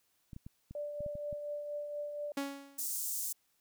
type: clicks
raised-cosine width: 5 ms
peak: -34 dBFS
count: 8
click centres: 0.332 / 0.364 / 0.465 / 0.71 / 1.006 / 1.063 / 1.154 / 1.328 s
type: tone with tremolo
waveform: sine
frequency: 587.3 Hz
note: D5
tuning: in tune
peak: -35 dBFS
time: 0.75-2.32 s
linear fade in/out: 2 ms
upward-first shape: triangle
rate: 4.2 Hz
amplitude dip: 45%
type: tone with exponential decay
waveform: sawtooth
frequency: 278.6 Hz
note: C#4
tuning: 9 cents sharp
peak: -28 dBFS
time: 2.37-2.93 s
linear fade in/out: 5 ms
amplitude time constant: 120 ms
type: high-pass noise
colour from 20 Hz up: pink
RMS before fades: -37 dBFS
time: 2.78-3.33 s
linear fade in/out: 10 ms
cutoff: 6900 Hz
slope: 24 dB/octave
effects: white hiss -75 dBFS RMS until 3.6 s